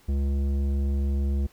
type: tone with tanh clipping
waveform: sine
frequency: 69.5 Hz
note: C#2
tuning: 5 cents sharp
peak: -24 dBFS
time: 0.08-1.47 s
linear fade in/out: 10 ms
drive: 12 dB
effects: pink hiss -58 dBFS RMS until 1.52 s